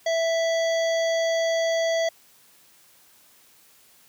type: harmonic tone with a mistuned harmonic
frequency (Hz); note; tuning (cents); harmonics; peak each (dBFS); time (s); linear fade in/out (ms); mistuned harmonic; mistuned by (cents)
659.3; E5; 0; 1 / 3 / 5 / 7 / 9 / 10; -21 / -31 / -35 / -38 / -40 / -41; 0.06-2.09; 5; 5; +23
effects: white hiss -56 dBFS RMS until 4.08 s + high-pass 80 Hz 12 dB/octave